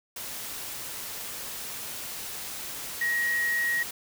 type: tone in noise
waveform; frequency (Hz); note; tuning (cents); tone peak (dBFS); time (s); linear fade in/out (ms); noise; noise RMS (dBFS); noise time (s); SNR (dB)
sine; 1894; A#6; +27; -24; 3.01-3.83; 5; white; -37; 0.16-3.91; +10
effects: none